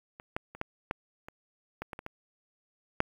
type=clicks; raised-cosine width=0.5 ms; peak=-30 / -16 / -30 / -17 / -15 / -28 / -21 / -23 / -25 / -23 / -9 dBFS; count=11; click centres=0.199 / 0.365 / 0.55 / 0.614 / 0.911 / 1.285 / 1.82 / 1.932 / 1.991 / 2.064 / 3.004 s; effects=8-bit